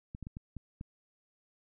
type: clicks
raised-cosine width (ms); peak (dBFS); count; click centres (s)
5; -29; 6; 0.149 / 0.227 / 0.269 / 0.369 / 0.567 / 0.811
effects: none